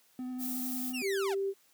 triangle tone with vibrato, 252.9 Hz, B3, 41 cents sharp, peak -33 dBFS, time 0.19-1.02 s, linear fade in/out 0 ms, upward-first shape sine, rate 11 Hz, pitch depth 14 cents each way
violet noise, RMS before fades -38 dBFS, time 0.38-0.94 s, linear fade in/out 50 ms
sawtooth linear sweep, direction down, 2900 to 622.3 Hz, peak -32 dBFS, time 0.93-1.35 s, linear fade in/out 20 ms
sine tone, 392 Hz, G4, in tune, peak -29 dBFS, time 1.01-1.54 s, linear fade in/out 50 ms
effects white hiss -66 dBFS RMS until 1.73 s + high-pass 150 Hz 12 dB/octave

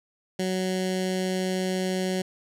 15% pulse tone with notch filter, 186 Hz, F#3, 9 cents sharp, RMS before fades -27 dBFS, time 0.39-2.22 s, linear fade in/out 5 ms, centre 1100 Hz, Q 0.72, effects low-pass 10000 Hz 12 dB/octave

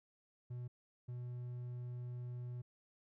triangle tone bursts at uneven times, 122.8 Hz, B2, 9 cents flat, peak -40 dBFS, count 2, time 0.5-0.68 / 1.08-2.62 s, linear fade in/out 10 ms, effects none

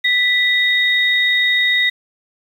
sine tone pair together, 1975.5 / 3729 Hz, B6 / A#7, 0 / 0 cents, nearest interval major seventh, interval 1100 cents, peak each -14 / -17 dBFS, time 0.04-1.9 s, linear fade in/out 10 ms, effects 7-bit

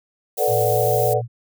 sine chord, B minor seventh, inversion third, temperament equal, 440 / 493.9 / 587.3 / 740 Hz, A4 / B4 / D5 / F#5, 0 / 0 / 0 / 0 cents, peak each -22 dBFS, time 0.37-1.22 s, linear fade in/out 50 ms
violet noise, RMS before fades -28 dBFS, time 0.37-1.14 s, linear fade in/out 10 ms
sine tone with pitch glide, 112.9 to 117.76 Hz, A2 to A#2, +45 to +18 cents, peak -24 dBFS, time 0.47-1.28 s, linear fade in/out 50 ms, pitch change +73 cents, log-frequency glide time 0.69-0.94 s
effects none

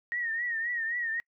sine tone with vibrato, 1868 Hz, A#6, 3 cents sharp, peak -29 dBFS, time 0.12-1.2 s, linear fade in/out 0 ms, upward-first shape triangle, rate 3.8 Hz, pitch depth 93 cents each way, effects noise-tail reverb RT60 0.1 s tail -26 dB re dry

